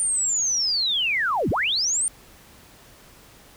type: linear two-way sweep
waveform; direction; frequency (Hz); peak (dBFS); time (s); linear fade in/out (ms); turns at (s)
sine; down then up; 9140 to 61.6 to 9140; -20; 0-2.08; 0; 1.5
effects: pink hiss -50 dBFS RMS until 3.56 s